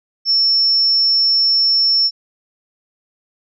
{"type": "tone", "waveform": "sine", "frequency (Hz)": 5400, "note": "E8", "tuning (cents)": 41, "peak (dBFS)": -11, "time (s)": [0.25, 2.11], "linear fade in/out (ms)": 50, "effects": []}